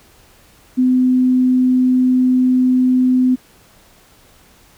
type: tone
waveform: sine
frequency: 254.3 Hz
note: C4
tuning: 49 cents flat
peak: -10 dBFS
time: 0.77-3.36 s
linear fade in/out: 20 ms
effects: pink hiss -49 dBFS RMS until 4.77 s